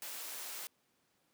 white high-pass noise, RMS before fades -44 dBFS, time 0.02-0.67 s, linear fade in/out 0 ms, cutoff 350 Hz, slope 12 dB/octave, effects pink hiss -75 dBFS RMS until 1.33 s + high-pass 150 Hz 12 dB/octave

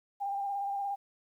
sine tone with vibrato, 798 Hz, G5, 31 cents sharp, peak -31 dBFS, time 0.2-0.96 s, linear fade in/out 20 ms, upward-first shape square, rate 17 Hz, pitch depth 21 cents each way, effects 11-bit

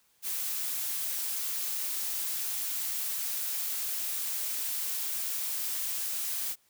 blue noise, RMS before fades -33 dBFS, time 0.22-6.56 s, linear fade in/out 50 ms, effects white hiss -68 dBFS RMS until 6.69 s

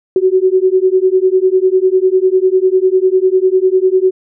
sine beating tone pair, 369.4 / 379.4 Hz, F#4 / F#4, -3 / +43 cents, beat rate 10 Hz, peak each -11 dBFS, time 0.16-4.11 s, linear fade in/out 2 ms, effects none

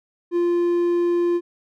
triangle tone, 347.4 Hz, F4, 9 cents flat, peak -15 dBFS, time 0.31-1.41 s, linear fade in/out 50 ms, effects none

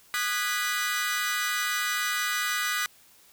sawtooth chord, G# minor seventh, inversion second, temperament equal with one note detuned, 1226 / 1480 / 1661.2 / 1975.5 Hz, D#6 / F#6 / G#6 / B6, -26 / 0 / 0 / 0 cents, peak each -28 / -28 / -31 / -27 dBFS, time 0.14-2.86 s, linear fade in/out 0 ms, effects white hiss -57 dBFS RMS until 3.32 s

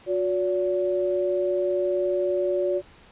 sine tone pair together, 361.9 / 573 Hz, F#4 / D5, -38 / -43 cents, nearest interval minor sixth, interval 795 cents, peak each -24 dBFS, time 0.06-2.82 s, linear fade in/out 50 ms, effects pink hiss -52 dBFS RMS until 3.11 s + resampled to 8000 Hz

